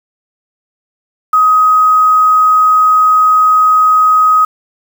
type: tone with quantisation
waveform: sine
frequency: 1260 Hz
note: D#6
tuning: 21 cents sharp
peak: -5 dBFS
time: 1.33-4.45 s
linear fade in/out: 5 ms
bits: 5
effects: none